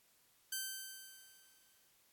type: tone with exponential decay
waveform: 5% pulse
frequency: 1549 Hz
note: G6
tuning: 21 cents flat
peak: -26 dBFS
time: 0.52-1.9 s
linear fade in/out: 5 ms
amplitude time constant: 300 ms
effects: white hiss -71 dBFS RMS until 2.12 s + AAC 64 kbps